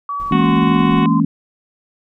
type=tone with pitch glide; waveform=sine; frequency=1141 to 1034.3 Hz; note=C#6 to C6; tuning=+50 to -20 cents; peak=-20 dBFS; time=0.09-1.2 s; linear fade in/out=2 ms; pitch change=-170 cents; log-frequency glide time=0.28-0.48 s
type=noise with tremolo; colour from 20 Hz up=brown; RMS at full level=-34 dBFS; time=0.2-1.03 s; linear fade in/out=0 ms; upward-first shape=square; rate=17 Hz; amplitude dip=30%
type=chord; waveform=sine; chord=A# half-diminished seventh; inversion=second; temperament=equal with one note detuned; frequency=164.81 / 210.9 / 233.1 / 277.2 Hz; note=E3 / G#3 / A#3 / C#4; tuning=0 / +27 / 0 / 0 cents; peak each=-17 dBFS; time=0.31-1.25 s; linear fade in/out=5 ms
type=harmonic tone; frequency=370 Hz; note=F#4; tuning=in tune; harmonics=1 / 2 / 3 / 4 / 5 / 6 / 7 / 8 / 9 / 10; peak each=-23 / -27 / -26 / -36 / -34 / -32 / -31 / -33 / -40 / -39 dBFS; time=0.32-1.06 s; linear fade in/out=2 ms
effects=none